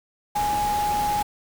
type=tone in noise; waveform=sine; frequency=830.6 Hz; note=G#5; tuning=in tune; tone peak=-21 dBFS; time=0.35-1.23 s; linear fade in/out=10 ms; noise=pink; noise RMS=-32 dBFS; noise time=0.35-1.23 s; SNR=+8 dB; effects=none